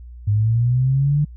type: linear sweep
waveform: sine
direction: up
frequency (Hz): 101.3 to 150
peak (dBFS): -14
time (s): 0.27-1.25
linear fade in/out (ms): 10
effects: added 60 Hz sine -35 dBFS peak until 1.36 s